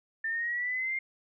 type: linear sweep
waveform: sine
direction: up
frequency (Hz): 1784 to 2123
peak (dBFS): -29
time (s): 0.24-0.99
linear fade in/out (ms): 5
effects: none